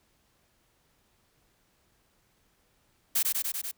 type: noise with echo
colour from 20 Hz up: blue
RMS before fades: -25 dBFS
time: 3.15-3.23 s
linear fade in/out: 10 ms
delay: 97 ms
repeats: 5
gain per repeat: -2 dB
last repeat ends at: 3.715 s
effects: pink hiss -69 dBFS RMS until 3.77 s